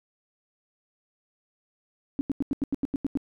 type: tone bursts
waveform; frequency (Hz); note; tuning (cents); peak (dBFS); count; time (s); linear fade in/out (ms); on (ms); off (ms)
sine; 277.2; C#4; 0; -22; 10; 2.19-3.173; 0; 20; 87
effects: none